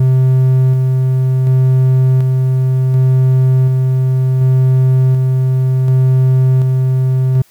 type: tone with tremolo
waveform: triangle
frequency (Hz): 130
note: C3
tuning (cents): -11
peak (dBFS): -5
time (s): 0-7.42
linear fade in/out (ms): 5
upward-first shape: square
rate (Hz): 0.68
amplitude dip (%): 25
effects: white hiss -50 dBFS RMS until 7.5 s